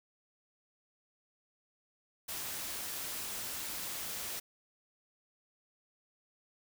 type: noise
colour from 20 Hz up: white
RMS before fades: -40 dBFS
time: 2.28-4.4 s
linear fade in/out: 10 ms
effects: none